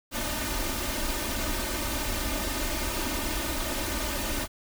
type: noise with comb filter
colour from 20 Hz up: pink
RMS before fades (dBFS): -30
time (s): 0.11-4.48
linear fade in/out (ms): 50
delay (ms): 3.3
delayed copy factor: +0.9
effects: none